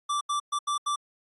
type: tone bursts at uneven times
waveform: square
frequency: 1170 Hz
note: D6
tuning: 7 cents flat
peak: -26 dBFS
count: 5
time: 0.09-0.21 / 0.29-0.4 / 0.52-0.59 / 0.67-0.78 / 0.86-0.96 s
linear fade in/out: 10 ms
effects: AAC 32 kbps